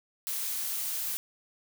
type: noise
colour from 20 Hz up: blue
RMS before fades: -33 dBFS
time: 0.27-1.17 s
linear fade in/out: 0 ms
effects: none